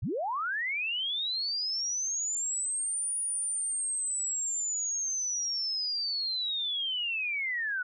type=linear two-way sweep; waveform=sine; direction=up then down; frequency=67.8 to 9690 to 1445 Hz; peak=-29 dBFS; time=0.02-7.83 s; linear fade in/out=10 ms; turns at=3.18 s; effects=none